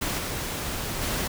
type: noise with level steps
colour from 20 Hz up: pink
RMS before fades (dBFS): -28 / -31 / -28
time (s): 0.01-1.28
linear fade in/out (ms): 10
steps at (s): 0.18 / 1.01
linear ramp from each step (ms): 10
effects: none